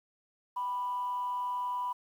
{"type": "tone with frequency modulation", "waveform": "sine", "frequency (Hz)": 987.8, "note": "B5", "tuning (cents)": 0, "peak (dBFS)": -30, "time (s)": [0.56, 1.93], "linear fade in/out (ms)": 10, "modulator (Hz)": 205, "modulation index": 0.21, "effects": ["tanh soft clip ceiling -26 dBFS", "10-bit"]}